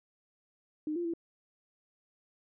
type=tone with pitch steps; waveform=sine; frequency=305.9 / 346.5 / 335 Hz; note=D#4 / F4 / E4; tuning=-29 / -14 / +28 cents; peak=-31 dBFS; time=0.87-1.137 s; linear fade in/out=2 ms; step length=89 ms; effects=none